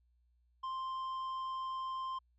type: tone with tanh clipping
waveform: sine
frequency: 1048 Hz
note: C6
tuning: 2 cents sharp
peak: -38 dBFS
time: 0.63-2.19 s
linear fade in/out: 10 ms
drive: 6 dB
effects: added 60 Hz sine -69 dBFS peak until 2.38 s